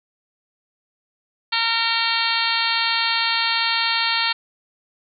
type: harmonic tone with a mistuned harmonic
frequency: 458.8 Hz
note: A#4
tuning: 28 cents flat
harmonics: 2 / 3 / 4 / 5 / 6 / 7 / 8 / 9 / 10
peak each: -27 / -27 / -27 / -27 / -27 / -27 / -27 / -27 / -27 dBFS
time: 1.52-4.33 s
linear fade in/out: 10 ms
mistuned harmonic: 10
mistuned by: -52 cents
effects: none